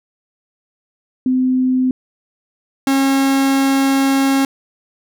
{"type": "tone pair in turn", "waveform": ["sine", "45% pulse"], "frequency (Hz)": [256.5, 271.5], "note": ["C4", "C#4"], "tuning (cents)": [-34, -36], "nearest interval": "minor second", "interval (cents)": 98, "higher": "second", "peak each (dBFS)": -12, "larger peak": "neither", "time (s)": [[1.26, 1.91], [2.87, 4.45]], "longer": "second", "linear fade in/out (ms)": 2, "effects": []}